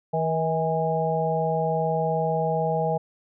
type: harmonic tone with a mistuned harmonic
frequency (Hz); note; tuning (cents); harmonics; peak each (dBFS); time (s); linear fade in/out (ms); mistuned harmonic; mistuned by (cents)
160.4; E3; -47; 1 / 3 / 4 / 5; -27 / -27 / -27 / -27; 0.13-2.98; 10; 5; +37
effects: none